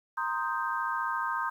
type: chord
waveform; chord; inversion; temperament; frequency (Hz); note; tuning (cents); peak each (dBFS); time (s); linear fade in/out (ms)
sine; C minor seventh; third; equal; 932.3 / 1046.5 / 1244.5 / 1568; Bb5 / C6 / Eb6 / G6; 0 / 0 / 0 / 0; -34; 0.17-1.5; 10
effects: 10-bit